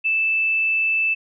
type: tone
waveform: sine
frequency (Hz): 2637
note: E7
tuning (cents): 0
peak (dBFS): -17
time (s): 0.04-1.15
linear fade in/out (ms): 20
effects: none